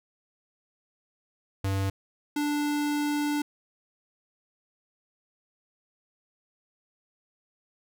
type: tone pair in turn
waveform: square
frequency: 97.2 / 293.8 Hz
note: G2 / D4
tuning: -14 / +1 cents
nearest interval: octave + perfect fifth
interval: 1915 cents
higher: second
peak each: -26 dBFS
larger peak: neither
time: 1.64-1.9 / 2.36-3.42 s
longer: second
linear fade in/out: 5 ms
effects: none